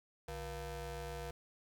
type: ring-modulated tone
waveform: 25% pulse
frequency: 209.9 Hz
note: G#3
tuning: 19 cents sharp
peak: -35 dBFS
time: 0.28-1.31 s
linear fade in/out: 5 ms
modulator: 271 Hz
effects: none